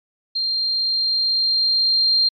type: tone with level ramp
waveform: sine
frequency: 4186 Hz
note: C8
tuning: in tune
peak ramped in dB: -19 to -13 dBFS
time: 0.35-2.29 s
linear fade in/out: 10 ms
effects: MP3 64 kbps